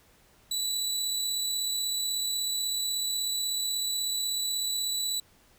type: tone with amplitude modulation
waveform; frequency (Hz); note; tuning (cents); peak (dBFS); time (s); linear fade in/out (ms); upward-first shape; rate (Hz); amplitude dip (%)
25% pulse; 3951; B7; 0; -23; 0.51-5.2; 5; sine; 36.3; 25
effects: pink hiss -61 dBFS RMS until 5.58 s